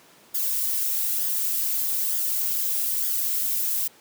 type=noise with flanger; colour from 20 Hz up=violet; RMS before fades=-25 dBFS; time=0.34-3.88 s; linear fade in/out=10 ms; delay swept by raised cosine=0.59 to 3.79 ms; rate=1.1 Hz; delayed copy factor=+0.65; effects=pink hiss -53 dBFS RMS until 4 s + high-pass 200 Hz 12 dB/octave